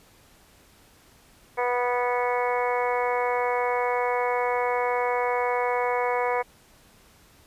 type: harmonic tone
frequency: 245.4 Hz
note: B3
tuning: 11 cents flat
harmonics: 2 / 3 / 4 / 5 / 6 / 7 / 8 / 9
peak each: -26 / -29 / -28 / -35 / -41 / -37 / -39 / -33 dBFS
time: 1.57-6.43 s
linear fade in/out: 20 ms
effects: pink hiss -56 dBFS RMS until 7.46 s + resampled to 32000 Hz